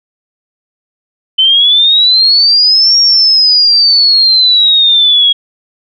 sine exponential two-way sweep, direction up then down, 3046 to 5600 to 3292 Hz, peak -4 dBFS, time 1.38-5.33 s, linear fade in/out 10 ms, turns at 2.98 s, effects none

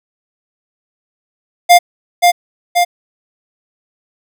square tone with echo, 703 Hz, F5, 11 cents sharp, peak -3 dBFS, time 1.69-1.79 s, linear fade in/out 20 ms, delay 530 ms, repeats 2, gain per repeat -3 dB, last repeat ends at 2.85 s, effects none

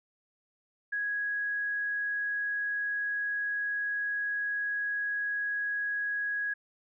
sine tone, 1661.2 Hz, G#6, in tune, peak -29 dBFS, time 0.92-6.54 s, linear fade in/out 10 ms, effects none

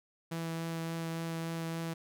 sawtooth tone with vibrato, 164.81 Hz, E3, in tune, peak -31 dBFS, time 0.31-1.94 s, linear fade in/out 10 ms, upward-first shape triangle, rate 3.5 Hz, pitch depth 10 cents each way, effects none

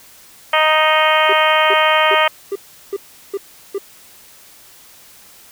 harmonic tone, 311.2 Hz, D#4, in tune, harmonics 2 / 3 / 4 / 5 / 6 / 7 / 8 / 9 / 10, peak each -17 / -18 / -17 / -24 / -20 / -21 / -22 / -26 / -21 dBFS, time 0.53-2.28 s, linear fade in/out 5 ms
triangle tone bursts, 396.5 Hz, G4, 20 cents sharp, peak -16 dBFS, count 7, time 1.29-3.783 s, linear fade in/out 5 ms, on 39 ms, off 370 ms
effects white hiss -44 dBFS RMS until 5.51 s

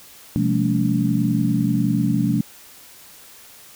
sine tone cluster, 127 / 173.5 / 203.8 / 223.9 / 285.5 Hz, B2 / F3 / G#3 / A3 / D4, +49 / -11 / -32 / +30 / -49 cents, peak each -23 dBFS, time 0.36-2.41 s, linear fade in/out 0 ms, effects white hiss -45 dBFS RMS until 3.75 s

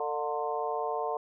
harmonic tone with a mistuned harmonic, 150 Hz, D3, 37 cents sharp, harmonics 3 / 4 / 5 / 6 / 7, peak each -34 / -37 / -34 / -37 / -37 dBFS, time 0-1.17 s, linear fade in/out 2 ms, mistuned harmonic 5, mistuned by -59 cents, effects none

